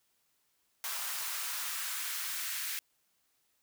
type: noise with high-pass filter sweep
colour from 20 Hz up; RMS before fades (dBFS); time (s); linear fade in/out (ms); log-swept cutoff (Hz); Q
white; -37; 0.84-2.79; 0; 950 to 1800; 1.4
effects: white hiss -75 dBFS RMS until 3.62 s